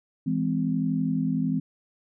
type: chord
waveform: sine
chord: E augmented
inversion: none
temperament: just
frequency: 164.81 / 206 / 257.5 Hz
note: E3 / G#3 / B#3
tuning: 0 / -14 / -28 cents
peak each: -27 / -29 / -26 dBFS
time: 0.26-1.6 s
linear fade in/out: 10 ms
effects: none